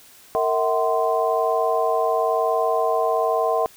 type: tone cluster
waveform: sine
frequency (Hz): 458.9 / 648 / 749 / 1038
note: A#4 / E5 / F#5 / C6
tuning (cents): -27 / -30 / +21 / -14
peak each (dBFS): -23 / -22 / -24 / -25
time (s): 0.35-3.66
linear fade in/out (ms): 0
effects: white hiss -49 dBFS RMS until 3.76 s